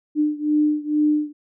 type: beating tone pair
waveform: sine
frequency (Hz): 299.8 / 302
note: D4 / D4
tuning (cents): +36 / +48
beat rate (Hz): 2.2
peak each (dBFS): -19 / -21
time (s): 0.15-1.33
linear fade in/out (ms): 50
effects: none